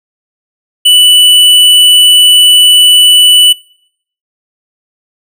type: tone with tanh clipping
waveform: sine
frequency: 2971 Hz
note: F#7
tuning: 6 cents sharp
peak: -3 dBFS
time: 0.85-3.53 s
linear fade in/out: 10 ms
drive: 15 dB
effects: noise-tail reverb RT60 0.7 s tail -25 dB re dry

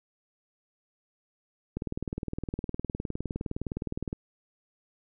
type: click train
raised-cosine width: 3 ms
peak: -19 dBFS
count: 47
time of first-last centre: 1.77-4.129 s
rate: 19.5 Hz
effects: none

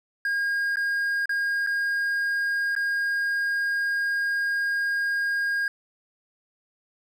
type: tone with dropouts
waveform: triangle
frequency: 1624 Hz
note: G#6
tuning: 39 cents flat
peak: -21 dBFS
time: 0.25-5.68 s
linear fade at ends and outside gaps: 2 ms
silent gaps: 0.758-0.769 / 1.257-1.293 / 1.665-1.671 / 2.752-2.763 s
effects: none

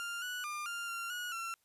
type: tone with pitch steps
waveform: 30% pulse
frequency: 1398 / 1474 / 1201 / 1397 / 1380 / 1452 / 1356 Hz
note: F6 / F#6 / D6 / F6 / F6 / F#6 / E6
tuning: +1 / -7 / +38 / 0 / -21 / -33 / +49 cents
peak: -35 dBFS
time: 0-1.54 s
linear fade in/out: 0 ms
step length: 220 ms
effects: white hiss -75 dBFS RMS until 1.64 s + resampled to 32000 Hz

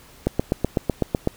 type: click train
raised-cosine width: 2 ms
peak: -5 dBFS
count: 9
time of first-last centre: 0.27-1.274 s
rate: 7.97 Hz
effects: pink hiss -49 dBFS RMS until 1.36 s

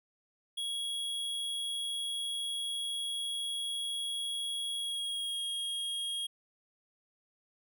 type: tone with pitch glide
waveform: square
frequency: 3322 to 3269 Hz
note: G#7 to G#7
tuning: 0 to -28 cents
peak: -34 dBFS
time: 0.57-6.27 s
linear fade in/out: 10 ms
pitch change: -28 cents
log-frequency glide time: 4.75-5.4 s
effects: none

